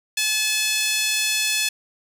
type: tone with high-pass filter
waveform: 5% pulse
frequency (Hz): 861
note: A5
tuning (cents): -38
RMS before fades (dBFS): -22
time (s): 0.17-1.69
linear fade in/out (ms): 5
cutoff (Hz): 2400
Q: 1.9
effects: none